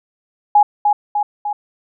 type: tone with echo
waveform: sine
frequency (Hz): 830.6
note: G#5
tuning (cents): 0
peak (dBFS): -6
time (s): 0.55-0.63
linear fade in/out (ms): 5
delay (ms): 300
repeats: 3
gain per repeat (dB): -4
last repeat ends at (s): 1.53
effects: none